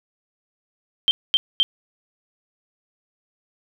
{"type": "tone bursts", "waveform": "sine", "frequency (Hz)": 3156, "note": "G7", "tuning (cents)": 11, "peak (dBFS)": -13, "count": 3, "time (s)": [1.08, 1.63], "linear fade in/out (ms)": 0, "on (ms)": 30, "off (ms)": 230, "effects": []}